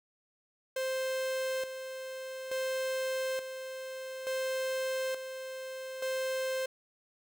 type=tone with tremolo; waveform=45% pulse; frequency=523.3 Hz; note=C5; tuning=in tune; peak=-31 dBFS; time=0.76-6.66 s; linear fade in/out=5 ms; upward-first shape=square; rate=0.57 Hz; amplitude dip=60%; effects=none